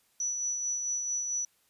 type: tone with tremolo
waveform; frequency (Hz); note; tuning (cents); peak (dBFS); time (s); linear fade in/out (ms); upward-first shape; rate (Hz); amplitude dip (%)
sine; 5920; F#8; 0; -28; 0.2-1.45; 2; sine; 4.5; 35
effects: white hiss -69 dBFS RMS until 1.69 s + resampled to 32000 Hz